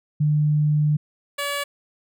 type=tone pair in turn; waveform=sine / 10% pulse; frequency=150 / 570.4 Hz; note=D3 / C#5; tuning=+37 / +49 cents; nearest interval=octave + major seventh; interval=2312 cents; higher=second; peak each=-16 dBFS; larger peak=neither; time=0.2-0.97 / 1.38-1.64 s; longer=first; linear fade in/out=10 ms; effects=none